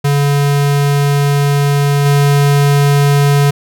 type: tone with level steps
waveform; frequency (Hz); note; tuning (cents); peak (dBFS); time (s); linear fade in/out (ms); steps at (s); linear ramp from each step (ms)
square; 142.5; C#3; +48; -10 / -8; 0.04-3.51; 10; 2.05; 10
effects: none